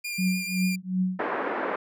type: tone with vibrato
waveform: sawtooth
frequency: 2400 Hz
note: D7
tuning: 37 cents sharp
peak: -27 dBFS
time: 0.04-0.76 s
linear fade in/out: 10 ms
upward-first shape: sine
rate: 6.8 Hz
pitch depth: 16 cents each way
type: tone with tremolo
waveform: sine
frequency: 185 Hz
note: F#3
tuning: in tune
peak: -20 dBFS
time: 0.18-1.21 s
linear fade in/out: 10 ms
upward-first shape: triangle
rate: 2.7 Hz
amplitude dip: 100%
type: band-pass noise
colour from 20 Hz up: pink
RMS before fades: -29 dBFS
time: 1.19-1.76 s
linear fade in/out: 5 ms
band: 300 to 1800 Hz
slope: 24 dB/octave
effects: none